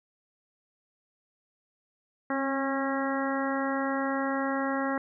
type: harmonic tone with a mistuned harmonic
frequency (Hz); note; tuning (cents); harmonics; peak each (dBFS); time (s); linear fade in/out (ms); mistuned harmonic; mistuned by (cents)
272.4; C#4; -30; 1 / 2 / 3 / 4 / 5 / 6 / 7; -30 / -33 / -35 / -36 / -37 / -38 / -38; 2.3-4.98; 2; 1; -21
effects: none